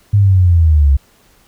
sine linear sweep, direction down, 103.83 to 66.6 Hz, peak -6 dBFS, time 0.13-0.97 s, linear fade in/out 10 ms, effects pink hiss -51 dBFS RMS until 1.47 s

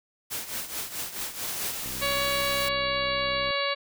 white noise with tremolo, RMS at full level -31 dBFS, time 0.3-1.72 s, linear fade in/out 20 ms, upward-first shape triangle, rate 4.6 Hz, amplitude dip 75%
white noise, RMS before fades -34 dBFS, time 1.47-2.69 s, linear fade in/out 10 ms
click train, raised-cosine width 3 ms, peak -30 dBFS, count 107, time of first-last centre 1.86-3.506 s, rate 64.4 Hz
harmonic tone, 562 Hz, C#5, 24 cents sharp, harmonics 1 / 2 / 3 / 4 / 5 / 6 / 7 / 8, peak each -30 / -31 / -35 / -32 / -35 / -39 / -33 / -37 dBFS, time 2.01-3.75 s, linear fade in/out 20 ms
effects none

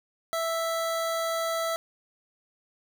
25% pulse tone, 659.3 Hz, E5, in tune, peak -23 dBFS, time 0.33-1.76 s, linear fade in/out 0 ms, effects none

